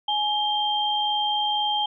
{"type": "tone pair together", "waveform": "sine", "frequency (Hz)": [840, 3171], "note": ["G#5", "G7"], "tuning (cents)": [19, 19], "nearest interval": "octave + major seventh", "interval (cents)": 2300, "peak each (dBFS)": -24, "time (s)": [0.08, 1.86], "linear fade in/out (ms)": 5, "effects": []}